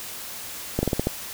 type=slowing click train; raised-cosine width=2 ms; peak=-8 dBFS; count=6; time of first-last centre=0.79-1.071 s; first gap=40 ms; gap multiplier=1.17; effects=white hiss -36 dBFS RMS until 1.33 s